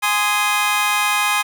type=chord; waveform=20% pulse; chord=Ab major; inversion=none; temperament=just; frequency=830.6 / 1038.3 / 1245.9 Hz; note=Ab5 / C6 / Eb6; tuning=0 / -14 / +2 cents; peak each=-16 dBFS; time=0.02-1.43 s; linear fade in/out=20 ms; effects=none